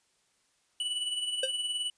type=tone with tremolo; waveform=square; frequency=2960 Hz; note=F#7; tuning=in tune; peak=-29 dBFS; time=0.8-1.9 s; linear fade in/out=2 ms; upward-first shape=sine; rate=19 Hz; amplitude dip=50%
type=tone with exponential decay; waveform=square; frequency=527 Hz; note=C5; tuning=12 cents sharp; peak=-26 dBFS; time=1.43-1.52 s; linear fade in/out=5 ms; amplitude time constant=18 ms
effects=white hiss -71 dBFS RMS until 1.97 s + resampled to 22050 Hz